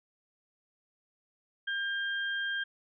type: tone pair together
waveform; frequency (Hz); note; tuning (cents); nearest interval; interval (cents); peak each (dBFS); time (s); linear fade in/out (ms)
sine; 1600 / 3200; G6 / G7; +35 / +35; octave; 1200; -31 / -38; 1.67-2.64; 10
effects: none